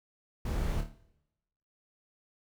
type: noise with echo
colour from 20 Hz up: brown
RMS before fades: -32 dBFS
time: 0.45-0.81 s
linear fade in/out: 5 ms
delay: 27 ms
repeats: 5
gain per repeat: -6 dB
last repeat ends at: 0.945 s
effects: noise-tail reverb RT60 0.9 s tail -19 dB re dry